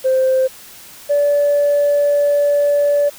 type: tone pair in turn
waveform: sine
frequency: 522 / 577.8 Hz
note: C5 / D5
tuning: -4 / -28 cents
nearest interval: major second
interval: 176 cents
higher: second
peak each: -10 dBFS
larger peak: neither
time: 0.04-0.48 / 1.09-3.1 s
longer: second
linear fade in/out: 20 ms
effects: tanh soft clip ceiling -8 dBFS + white hiss -39 dBFS RMS until 3.18 s